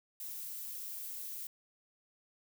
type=noise; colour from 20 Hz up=violet; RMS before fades=-43 dBFS; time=0.2-1.47 s; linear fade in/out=2 ms; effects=none